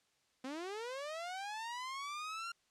sawtooth linear sweep, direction up, 250 to 1396.9 Hz, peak -37 dBFS, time 0.44-2.52 s, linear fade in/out 5 ms, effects white hiss -75 dBFS RMS until 2.7 s + low-pass 7000 Hz 12 dB/octave

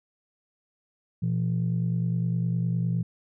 sine tone pair together, 120.21 / 170 Hz, B2 / F3, -46 / -46 cents, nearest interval tritone, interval 600 cents, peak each -25 dBFS, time 1.22-3.03 s, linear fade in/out 10 ms, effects tanh soft clip ceiling -18 dBFS

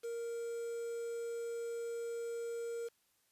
triangle tone with quantisation, 466.2 Hz, A#4, in tune, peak -36 dBFS, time 0.03-2.89 s, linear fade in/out 20 ms, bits 9, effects white hiss -75 dBFS RMS until 3.31 s + resampled to 32000 Hz

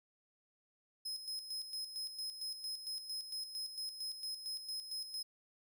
40% pulse tone with tremolo, 5120 Hz, D#8, 49 cents sharp, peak -38 dBFS, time 1.05-5.23 s, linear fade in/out 10 ms, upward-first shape square, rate 4.4 Hz, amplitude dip 60%, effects none

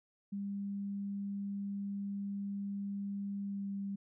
sine tone with pitch glide, 200 to 198.27 Hz, G3 to G3, +35 to +20 cents, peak -36 dBFS, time 0.32-3.96 s, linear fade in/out 10 ms, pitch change -15 cents, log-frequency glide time 3.42-3.68 s, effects none

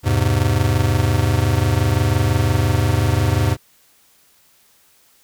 square chord, E augmented, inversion none, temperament just, 82.41 / 103.01 / 128.76 Hz, E2 / G#2 / B#2, 0 / -14 / -27 cents, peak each -21 / -18 / -21 dBFS, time 0.03-3.57 s, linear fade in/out 50 ms, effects white hiss -55 dBFS RMS until 5.23 s

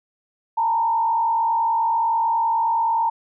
sine tone with frequency modulation, 913 Hz, A#5, 36 cents flat, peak -17 dBFS, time 0.57-3.1 s, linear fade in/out 10 ms, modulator 49.4 Hz, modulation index 0.67, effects none

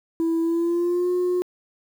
sine tone with pitch glide, 329.6 to 359.4 Hz, E4 to F4, 0 to +50 cents, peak -17 dBFS, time 0.2-1.42 s, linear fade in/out 0 ms, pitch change +150 cents, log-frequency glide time 0.41-1.1 s, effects tanh soft clip ceiling -18 dBFS + 8-bit

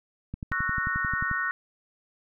click train, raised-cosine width 5 ms, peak -21 dBFS, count 12, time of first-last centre 0.34-1.313 s, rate 11.3 Hz
sine chord, F# dominant seventh, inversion second, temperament just, 1110 / 1332 / 1480 / 1850 Hz, C#6 / E6 / F#6 / A#6, +2 / +18 / 0 / -14 cents, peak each -34 / -35 / -29 / -30 dBFS, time 0.52-1.51 s, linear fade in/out 0 ms
effects none

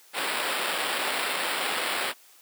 violet noise with sample-and-hold, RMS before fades -28 dBFS, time 0.13-2.14 s, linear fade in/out 50 ms, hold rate 6300 Hz, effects white hiss -55 dBFS RMS until 2.41 s + high-pass 400 Hz 12 dB/octave

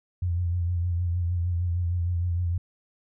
sine tone with vibrato, 87.31 Hz, F2, in tune, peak -23 dBFS, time 0.22-2.58 s, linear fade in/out 5 ms, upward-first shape triangle, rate 6.5 Hz, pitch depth 58 cents each way, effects none

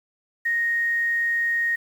sine tone with quantisation, 1864.7 Hz, A#6, in tune, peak -20 dBFS, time 0.45-1.76 s, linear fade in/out 10 ms, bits 8, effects none

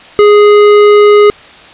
sine tone with tanh clipping, 415.3 Hz, G#4, in tune, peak -3 dBFS, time 0.19-1.3 s, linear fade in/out 0 ms, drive 15 dB, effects white hiss -34 dBFS RMS until 1.73 s + resampled to 8000 Hz

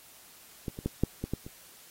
clicks, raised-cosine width 3 ms, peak -20 / -25 / -16 / -11 / -19 / -17 / -29 dBFS, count 7, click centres 0.682 / 0.789 / 0.86 / 1.036 / 1.24 / 1.336 / 1.465 s, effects white hiss -54 dBFS RMS until 1.9 s + AAC 48 kbps

